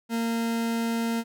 40% pulse tone, 230 Hz, A#3, 23 cents flat, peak -24 dBFS, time 0.09-1.24 s, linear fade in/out 50 ms, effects none

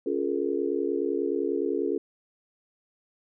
sine chord, Bb minor seventh, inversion first, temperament just, 279.7 / 349.6 / 419.5 / 466.2 Hz, Db4 / F4 / Ab4 / Bb4, +16 / +2 / +17 / 0 cents, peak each -31 / -29 / -29 / -33 dBFS, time 0.06-1.98 s, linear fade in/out 5 ms, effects none

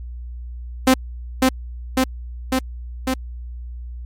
sawtooth tone with echo, 260 Hz, C4, 11 cents flat, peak -6 dBFS, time 0.87-0.94 s, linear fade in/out 5 ms, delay 550 ms, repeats 4, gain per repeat -2 dB, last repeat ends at 3.14 s, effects added 60 Hz sine -29 dBFS peak until 4.05 s + MP3 64 kbps

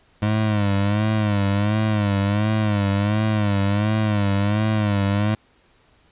25% pulse tone with vibrato, 103.83 Hz, G#2, in tune, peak -14 dBFS, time 0.22-5.35 s, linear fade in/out 5 ms, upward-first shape sine, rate 1.4 Hz, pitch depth 83 cents each way, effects pink hiss -58 dBFS RMS until 6.11 s + resampled to 8000 Hz

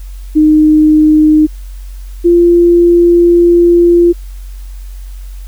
sine tone pair in turn, 307.5 / 345.2 Hz, D#4 / F4, -20 / -20 cents, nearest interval major second, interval 200 cents, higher second, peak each -3 dBFS, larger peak neither, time 0.35-1.47 / 2.24-4.13 s, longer second, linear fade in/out 20 ms, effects added 46 Hz sine -23 dBFS peak until 5.47 s + white hiss -44 dBFS RMS until 5.47 s

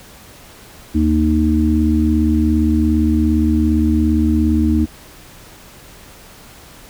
harmonic tone, 77.4 Hz, D#2, 9 cents flat, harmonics 1 / 3 / 4, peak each -16 / -16 / -16 dBFS, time 0.94-4.86 s, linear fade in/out 20 ms, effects pink hiss -41 dBFS RMS until 6.89 s

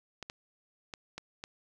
clicks, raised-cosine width 0.2 ms, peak -23 dBFS, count 5, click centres 0.227 / 0.299 / 0.938 / 1.18 / 1.439 s, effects none

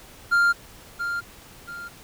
triangle tone with echo, 1396.9 Hz, F6, in tune, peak -14 dBFS, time 0.31-0.53 s, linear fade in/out 20 ms, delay 680 ms, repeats 2, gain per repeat -9 dB, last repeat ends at 1.89 s, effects pink hiss -47 dBFS RMS until 2.03 s

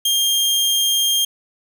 sawtooth tone, 3209 Hz, G7, 40 cents sharp, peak -12 dBFS, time 0.05-1.25 s, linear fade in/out 5 ms, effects none

